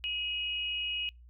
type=tone pair together; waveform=sine; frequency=2532 / 2900 Hz; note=D#7 / F#7; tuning=+30 / -35 cents; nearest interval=major second; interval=235 cents; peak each=-36 / -33 dBFS; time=0.04-1.09 s; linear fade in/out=0 ms; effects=noise-tail reverb RT60 0.2 s tail -26 dB re dry + added 60 Hz sine -51 dBFS peak until 1.29 s